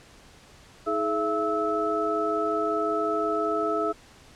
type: tone cluster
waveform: sine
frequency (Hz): 317.8 / 423.2 / 671 / 1304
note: D#4 / G#4 / E5 / E6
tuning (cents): +37 / +33 / +31 / -19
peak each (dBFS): -31 / -28 / -29 / -28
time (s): 0.86-3.93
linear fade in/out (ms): 20
effects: pink hiss -52 dBFS RMS until 4.35 s + low-pass 8000 Hz 12 dB/octave